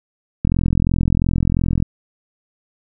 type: click train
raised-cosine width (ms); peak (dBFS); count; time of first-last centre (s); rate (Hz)
5; -5; 60; 0.45-1.825; 42.9
effects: none